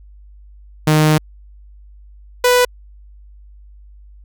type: tone pair in turn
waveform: sawtooth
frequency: 154.1 / 494.4 Hz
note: D#3 / B4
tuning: -16 / +2 cents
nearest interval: octave + minor sixth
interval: 2018 cents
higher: second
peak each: -6 dBFS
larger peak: neither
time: 0.87-1.18 / 2.44-2.65 s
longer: first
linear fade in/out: 5 ms
effects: added 50 Hz sine -39 dBFS peak until 4.24 s